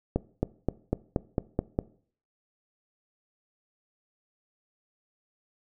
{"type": "accelerating click train", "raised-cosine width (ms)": 2, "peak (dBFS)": -11, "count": 8, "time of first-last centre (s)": [0.16, 1.789], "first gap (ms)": 270, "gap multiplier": 0.95, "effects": ["noise-tail reverb RT60 0.5 s tail -20 dB re dry"]}